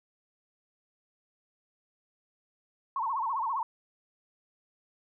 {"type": "tone with vibrato", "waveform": "sine", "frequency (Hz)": 992, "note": "B5", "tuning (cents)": 7, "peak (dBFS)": -28, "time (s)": [2.96, 3.63], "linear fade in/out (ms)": 2, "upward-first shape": "sine", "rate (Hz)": 15, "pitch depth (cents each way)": 210, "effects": []}